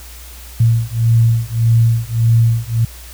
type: beating tone pair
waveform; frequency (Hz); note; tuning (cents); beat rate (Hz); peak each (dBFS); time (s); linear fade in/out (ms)
sine; 114.3 / 116; A#2 / A#2; -34 / -8; 1.7; -13; 0.6-2.85; 5
effects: added 60 Hz sine -34 dBFS peak until 3.13 s + white hiss -38 dBFS RMS until 3.13 s